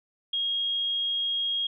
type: tone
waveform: sine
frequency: 3267 Hz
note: G#7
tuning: 29 cents flat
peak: -25 dBFS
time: 0.33-1.67 s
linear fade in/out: 5 ms
effects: none